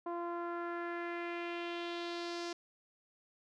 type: tone with low-pass filter sweep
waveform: sawtooth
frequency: 344.2 Hz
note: F4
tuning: 25 cents flat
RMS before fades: -40 dBFS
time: 0.06-2.53 s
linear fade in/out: 5 ms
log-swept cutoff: 960 to 5500 Hz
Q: 2.4
effects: none